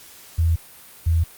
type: tone pair in turn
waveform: sine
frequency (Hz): 82.41 / 82.41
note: E2 / E2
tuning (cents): 0 / 0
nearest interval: unison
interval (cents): 0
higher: neither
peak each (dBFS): -15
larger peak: neither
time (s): 0.38-0.56 / 1.06-1.24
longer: neither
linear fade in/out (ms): 10
effects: white hiss -45 dBFS RMS until 1.37 s + Opus 48 kbps